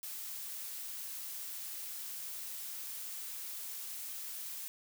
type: noise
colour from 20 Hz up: blue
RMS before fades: -43 dBFS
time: 0.03-4.68 s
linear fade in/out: 0 ms
effects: none